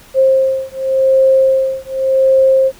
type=beating tone pair; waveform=sine; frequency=530 / 530.88 Hz; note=C5 / C5; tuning=+22 / +25 cents; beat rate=0.88 Hz; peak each=-12 dBFS; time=0.14-2.72 s; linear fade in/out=50 ms; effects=pink hiss -42 dBFS RMS until 2.79 s